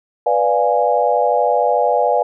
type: chord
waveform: sine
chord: B diminished seventh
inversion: none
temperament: equal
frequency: 493.9 / 587.3 / 698.5 / 830.6 Hz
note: B4 / D5 / F5 / Ab5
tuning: 0 / 0 / 0 / 0 cents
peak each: -18 dBFS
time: 0.26-2.23 s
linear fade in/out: 5 ms
effects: none